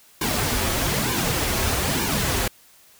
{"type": "noise with flanger", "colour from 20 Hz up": "pink", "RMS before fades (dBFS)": -23, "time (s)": [0.21, 2.48], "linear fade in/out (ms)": 5, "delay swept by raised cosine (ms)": [1.5, 6.8], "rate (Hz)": 1.1, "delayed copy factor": -0.75, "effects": ["white hiss -53 dBFS RMS until 2.99 s"]}